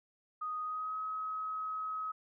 sine tone with pitch glide, 1244.5 to 1274.3 Hz, D#6 to D#6, 0 to +41 cents, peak -35 dBFS, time 0.41-2.12 s, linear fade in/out 10 ms, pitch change +41 cents, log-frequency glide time 0.63-0.97 s, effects none

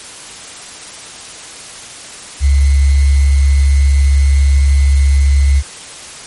sine tone with sample-and-hold, 69.3 Hz, C#2, in tune, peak -6 dBFS, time 2.4-5.63 s, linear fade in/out 50 ms, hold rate 2100 Hz, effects white hiss -31 dBFS RMS until 6.26 s + MP3 48 kbps

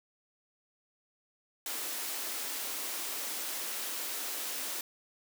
white high-pass noise, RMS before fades -37 dBFS, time 1.66-4.81 s, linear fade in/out 2 ms, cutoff 240 Hz, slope 48 dB/octave, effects none

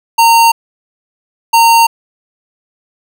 square tone pair in turn, 920 / 920 Hz, A#5 / A#5, -23 / -23 cents, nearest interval unison, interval 0 cents, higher neither, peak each -5 dBFS, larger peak neither, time 0.18-0.52 / 1.53-1.87 s, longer neither, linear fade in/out 10 ms, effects none

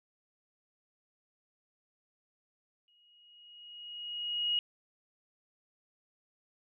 sine tone with exponential growth, 2888 Hz, F#7, 43 cents flat, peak -26 dBFS, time 2.88-4.59 s, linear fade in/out 1 ms, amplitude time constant 370 ms, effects none

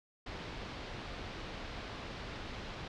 pink low-pass noise, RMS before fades -44 dBFS, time 0.26-2.88 s, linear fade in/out 5 ms, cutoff 4500 Hz, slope 24 dB/octave, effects none

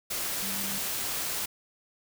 sine tone in noise, 196 Hz, G3, in tune, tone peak -39 dBFS, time 0.42-0.79 s, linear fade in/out 10 ms, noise white, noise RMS -32 dBFS, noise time 0.1-1.46 s, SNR -10 dB, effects none

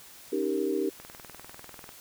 sine chord, Eb dominant seventh, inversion third, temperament equal, 277.2 / 311.1 / 392 / 466.2 Hz, Db4 / Eb4 / G4 / Bb4, 0 / 0 / 0 / 0 cents, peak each -34 / -31 / -29 / -33 dBFS, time 0.32-0.9 s, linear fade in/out 10 ms
click train, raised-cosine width 0.5 ms, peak -29 dBFS, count 19, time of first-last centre 1-1.891 s, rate 20.2 Hz
effects white hiss -50 dBFS RMS until 2 s

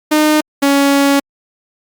sawtooth tone pair in turn, 305.4 / 279.7 Hz, D#4 / C#4, -32 / +16 cents, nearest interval major second, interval 152 cents, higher first, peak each -5 dBFS, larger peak neither, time 0.11-0.41 / 0.62-1.2 s, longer second, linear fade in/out 10 ms, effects Opus 48 kbps

